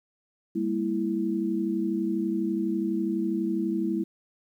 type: chord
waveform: sine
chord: E diminished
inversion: first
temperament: equal with one note detuned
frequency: 201 / 233.1 / 329.6 Hz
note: G3 / Bb3 / E4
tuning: +44 / 0 / 0 cents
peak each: -29 / -32 / -27 dBFS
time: 0.55-4.04 s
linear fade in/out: 10 ms
effects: 10-bit